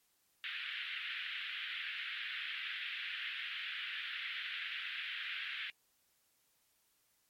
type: band-pass noise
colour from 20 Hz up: white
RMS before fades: -42 dBFS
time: 0.44-5.7 s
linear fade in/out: 0 ms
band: 1500 to 3400 Hz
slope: 48 dB/octave
effects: white hiss -75 dBFS RMS until 7.29 s + MP3 64 kbps